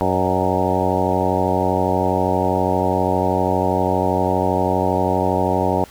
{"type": "harmonic tone with a mistuned harmonic", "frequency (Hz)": 92.5, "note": "F#2", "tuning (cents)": 0, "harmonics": [1, 2, 3, 4, 5, 6, 7, 8, 9, 10], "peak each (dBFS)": [-25, -25, -25, -25, -25, -25, -25, -25, -25, -25], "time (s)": [0.01, 5.84], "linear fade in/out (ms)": 0, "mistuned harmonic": 7, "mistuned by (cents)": -48, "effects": ["pink hiss -44 dBFS RMS until 5.9 s"]}